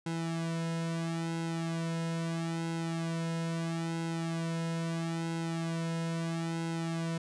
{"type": "tone with flanger", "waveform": "sawtooth", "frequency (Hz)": 165.3, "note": "E3", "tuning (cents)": 5, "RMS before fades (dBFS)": -34, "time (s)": [0.06, 7.18], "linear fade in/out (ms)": 5, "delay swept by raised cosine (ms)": [1.7, 2.6], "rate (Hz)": 0.76, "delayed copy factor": -0.95, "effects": ["resampled to 22050 Hz"]}